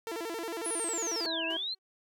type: tone with vibrato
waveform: sawtooth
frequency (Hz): 390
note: G4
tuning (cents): -9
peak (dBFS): -31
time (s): 0.07-1.26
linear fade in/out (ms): 0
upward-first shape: square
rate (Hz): 11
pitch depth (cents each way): 260
type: linear two-way sweep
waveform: sine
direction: down then up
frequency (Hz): 10480 to 2566 to 4270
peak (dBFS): -32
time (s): 0.64-1.75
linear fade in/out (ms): 20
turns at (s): 1.45
type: harmonic tone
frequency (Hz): 327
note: E4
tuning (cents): -14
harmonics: 1 / 2 / 3 / 5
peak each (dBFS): -38 / -38 / -43 / -40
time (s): 1.26-1.57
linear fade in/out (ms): 5
type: tone with exponential decay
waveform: sawtooth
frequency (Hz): 379.9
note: F#4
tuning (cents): +46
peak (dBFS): -38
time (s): 1.5-1.79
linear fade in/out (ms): 5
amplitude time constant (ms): 61
effects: none